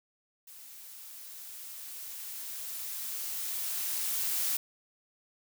blue noise with level ramp, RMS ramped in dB -50 to -30 dBFS, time 0.47-4.57 s, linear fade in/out 5 ms, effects none

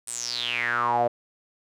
sawtooth tone with band-pass filter sweep, 120 Hz, B2, 49 cents flat, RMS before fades -26 dBFS, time 0.07-1.08 s, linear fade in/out 10 ms, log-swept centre 9200 to 590 Hz, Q 8.8, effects none

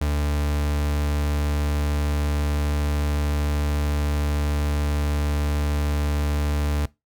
40% pulse tone, 73.42 Hz, D2, in tune, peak -20 dBFS, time 0.01-6.86 s, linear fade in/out 5 ms, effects noise-tail reverb RT60 0.2 s tail -20 dB re dry

